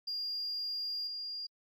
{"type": "tone with level steps", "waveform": "sine", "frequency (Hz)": 4814, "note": "D8", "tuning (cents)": 42, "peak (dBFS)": [-33, -37], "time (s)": [0.07, 1.47], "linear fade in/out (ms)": 10, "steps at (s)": 1.07, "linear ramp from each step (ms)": 2, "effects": ["tanh soft clip ceiling -31 dBFS", "AAC 48 kbps"]}